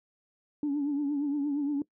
sine tone with vibrato, 287.6 Hz, D4, 36 cents flat, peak -25 dBFS, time 0.63-1.82 s, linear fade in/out 2 ms, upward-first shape triangle, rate 8.6 Hz, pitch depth 78 cents each way, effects noise-tail reverb RT60 0.1 s tail -21 dB re dry + tanh soft clip ceiling -23 dBFS

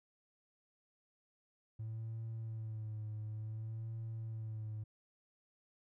triangle tone with vibrato, 110 Hz, A2, in tune, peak -37 dBFS, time 1.79-4.84 s, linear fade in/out 10 ms, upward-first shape sine, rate 0.56 Hz, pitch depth 43 cents each way, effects tanh soft clip ceiling -36 dBFS

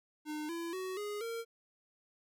square tone with pitch steps, 303.5 / 336.8 / 373.7 / 414.6 / 460 Hz, D#4 / E4 / F#4 / G#4 / A#4, -43 / +37 / +17 / -3 / -23 cents, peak -38 dBFS, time 0.25-1.45 s, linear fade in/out 50 ms, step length 240 ms, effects none

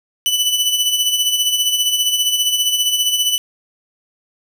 sawtooth tone with tremolo, 2982 Hz, F#7, 13 cents sharp, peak -9 dBFS, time 0.26-3.38 s, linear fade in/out 0 ms, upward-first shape sine, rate 15 Hz, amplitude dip 55%, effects none

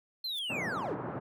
triangle linear sweep, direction down, 4242 to 222.6 Hz, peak -32 dBFS, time 0.24-0.95 s, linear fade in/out 5 ms
violet noise with exponential growth, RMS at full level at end -43 dBFS, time 0.29-0.39 s, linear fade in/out 1 ms, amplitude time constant 20 ms
pink band-pass noise, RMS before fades -38 dBFS, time 0.49-1.2 s, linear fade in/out 20 ms, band 120 to 1300 Hz, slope 24 dB/octave
effects none

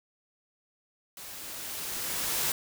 white noise with level ramp, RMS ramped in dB -44 to -28 dBFS, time 1.17-2.52 s, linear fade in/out 2 ms, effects none

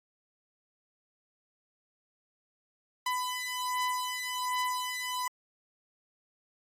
sawtooth beating tone pair, 1000 / 1001.3 Hz, B5 / B5, +21 / +24 cents, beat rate 1.3 Hz, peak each -30 dBFS, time 3.06-5.28 s, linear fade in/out 5 ms, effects AAC 48 kbps

